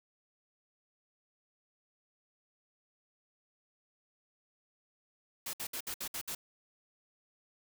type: noise bursts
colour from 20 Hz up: white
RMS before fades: -39 dBFS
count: 7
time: 5.46-6.35 s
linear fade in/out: 5 ms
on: 74 ms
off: 62 ms
effects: none